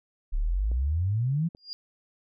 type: exponential sweep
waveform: sine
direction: up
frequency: 32.7 to 174.61 Hz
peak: -23 dBFS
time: 0.32-1.49 s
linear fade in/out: 20 ms
type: clicks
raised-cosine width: 2 ms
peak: -31 dBFS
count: 2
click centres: 0.716 / 1.549 s
type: tone with exponential growth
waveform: sine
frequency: 4824 Hz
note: D8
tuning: 46 cents sharp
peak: -30 dBFS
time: 1.57-1.73 s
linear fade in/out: 0 ms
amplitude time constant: 34 ms
effects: none